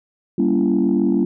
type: chord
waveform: sine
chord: G diminished seventh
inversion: none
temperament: just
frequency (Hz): 196 / 235.2 / 282.2 / 338.7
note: G3 / Bb3 / Db4 / Fb4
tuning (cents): 0 / +16 / +31 / +47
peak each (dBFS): -19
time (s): 0.38-1.25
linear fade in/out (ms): 5
effects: tanh soft clip ceiling -8 dBFS